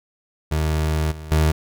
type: tone with level steps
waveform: 30% pulse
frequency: 77.78 Hz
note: D#2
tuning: in tune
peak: -16 / -30 / -12 dBFS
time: 0.51-1.52 s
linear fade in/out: 10 ms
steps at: 1.11 / 1.31 s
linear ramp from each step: 10 ms
effects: none